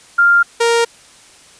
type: tone pair in turn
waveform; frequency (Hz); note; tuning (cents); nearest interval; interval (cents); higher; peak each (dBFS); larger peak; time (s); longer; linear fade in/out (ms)
sine / sawtooth; 1396.9 / 466.2; F6 / A#4; 0 / 0; octave + perfect fifth; 1900; first; -7; neither; 0.18-0.43 / 0.6-0.85; neither; 10
effects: white hiss -44 dBFS RMS until 1.59 s + resampled to 22050 Hz